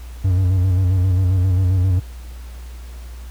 triangle tone with vibrato, 92.5 Hz, F#2, in tune, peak -11 dBFS, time 0.24-2 s, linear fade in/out 10 ms, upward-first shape square, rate 7.5 Hz, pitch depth 48 cents each way, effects added 60 Hz sine -31 dBFS peak until 3.3 s + pink hiss -46 dBFS RMS until 3.3 s

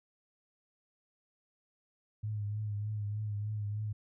sine tone with vibrato, 105 Hz, G#2, 19 cents sharp, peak -33 dBFS, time 2.23-3.93 s, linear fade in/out 10 ms, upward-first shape triangle, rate 3.3 Hz, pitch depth 49 cents each way, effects none

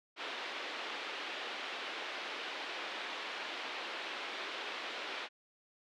white band-pass noise, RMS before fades -42 dBFS, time 0.16-5.29 s, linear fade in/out 50 ms, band 310 to 3500 Hz, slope 24 dB/octave, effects none

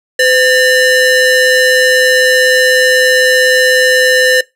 40% pulse ring-modulated tone, 1157 Hz, D6, 26 cents flat, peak -3 dBFS, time 0.19-4.41 s, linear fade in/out 5 ms, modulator 647 Hz, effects noise-tail reverb RT60 0.2 s tail -21 dB re dry + low-pass 12000 Hz 12 dB/octave

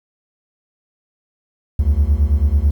triangle beating tone pair, 67.7 / 76.8 Hz, C#2 / D#2, -40 / -22 cents, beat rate 9.1 Hz, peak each -13 / -13 dBFS, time 1.79-2.71 s, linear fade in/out 5 ms, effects 8-bit

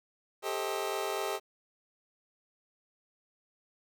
25% pulse chord, A half-diminished seventh, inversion third, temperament just, 396 / 440 / 528 / 633.6 Hz, G4 / A4 / C5 / Eb5, +18 / 0 / +16 / +31 cents, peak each -32 / -34 / -37 / -34 dBFS, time 0.42-1.4 s, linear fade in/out 50 ms, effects 10-bit

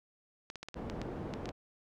clicks, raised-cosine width 0.2 ms, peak -25 dBFS, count 10, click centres 0.501 / 0.557 / 0.63 / 0.686 / 0.743 / 0.899 / 1.016 / 1.338 / 1.457 / 1.491 s
white low-pass noise, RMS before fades -41 dBFS, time 0.75-1.52 s, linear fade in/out 20 ms, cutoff 450 Hz, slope 12 dB/octave
effects none

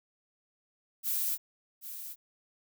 violet noise with echo, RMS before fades -31 dBFS, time 1.03-1.38 s, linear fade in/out 50 ms, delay 780 ms, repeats 1, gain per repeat -11 dB, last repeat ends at 2.16 s, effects none

